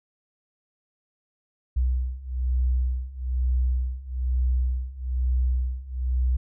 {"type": "beating tone pair", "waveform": "sine", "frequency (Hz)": [62.3, 63.4], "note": ["B1", "B1"], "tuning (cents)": [16, 46], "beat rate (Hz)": 1.1, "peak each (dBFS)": [-26, -24], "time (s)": [1.76, 6.37], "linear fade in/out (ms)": 10, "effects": []}